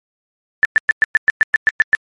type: tone bursts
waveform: sine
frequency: 1760 Hz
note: A6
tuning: in tune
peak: -7 dBFS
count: 11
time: 0.63-1.95 s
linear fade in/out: 0 ms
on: 20 ms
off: 110 ms
effects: MP3 48 kbps